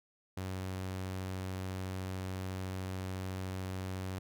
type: tone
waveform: sawtooth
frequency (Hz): 93.8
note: F#2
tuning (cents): +24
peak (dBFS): -33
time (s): 0.37-4.19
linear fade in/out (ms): 5
effects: none